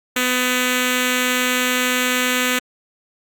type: tone with notch filter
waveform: 5% pulse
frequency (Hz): 250.9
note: B3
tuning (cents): +28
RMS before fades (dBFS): -19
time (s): 0.16-2.59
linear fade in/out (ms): 5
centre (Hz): 820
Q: 1.1
effects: Opus 48 kbps